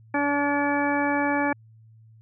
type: harmonic tone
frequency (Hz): 286.8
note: D4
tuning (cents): -41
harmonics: 1 / 2 / 3 / 4 / 5 / 6 / 8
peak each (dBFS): -25 / -29 / -27 / -34 / -34 / -29 / -33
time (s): 0.14-1.53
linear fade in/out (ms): 5
effects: added 111 Hz sine -49 dBFS peak until 2.21 s